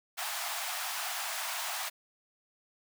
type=high-pass noise; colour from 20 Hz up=pink; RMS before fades=-36 dBFS; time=0.17-1.9 s; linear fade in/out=20 ms; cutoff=650 Hz; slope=96 dB/octave; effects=none